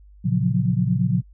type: chord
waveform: sine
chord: Gb major seventh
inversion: first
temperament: equal with one note detuned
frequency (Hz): 116.54 / 138.59 / 174.61 / 183.4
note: Bb2 / Db3 / F3 / Gb3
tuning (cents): 0 / 0 / 0 / -15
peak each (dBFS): -23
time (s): 0.24-1.22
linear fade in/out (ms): 20
effects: noise-tail reverb RT60 0.1 s tail -26 dB re dry + added 50 Hz sine -45 dBFS peak until 1.33 s